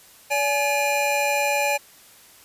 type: tone cluster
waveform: square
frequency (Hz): 573 / 841 / 2409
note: D5 / G#5 / D7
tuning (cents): -43 / +22 / +43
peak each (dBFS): -25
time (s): 0.3-1.78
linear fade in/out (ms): 20
effects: white hiss -50 dBFS RMS until 2.44 s + resampled to 32000 Hz